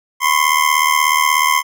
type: ring-modulated tone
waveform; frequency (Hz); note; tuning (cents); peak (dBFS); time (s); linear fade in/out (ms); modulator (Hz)
25% pulse; 1046.5; C6; 0; -5; 0.2-1.63; 50; 38.3
effects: none